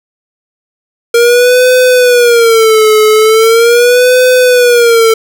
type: tone with vibrato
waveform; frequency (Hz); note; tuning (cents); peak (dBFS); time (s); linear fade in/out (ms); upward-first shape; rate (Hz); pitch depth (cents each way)
square; 466.2; A#4; 0; -4; 1.14-5.14; 5; sine; 0.4; 140
effects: none